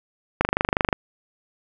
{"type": "click train", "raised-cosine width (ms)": 0.5, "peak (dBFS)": -3, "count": 14, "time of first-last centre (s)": [0.41, 0.928], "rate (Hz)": 25.1, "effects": []}